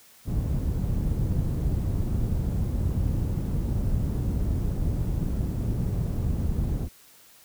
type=low-pass noise; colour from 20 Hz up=white; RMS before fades=-26 dBFS; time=0.25-6.89 s; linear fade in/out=50 ms; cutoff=120 Hz; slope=12 dB/octave; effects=white hiss -54 dBFS RMS until 7.44 s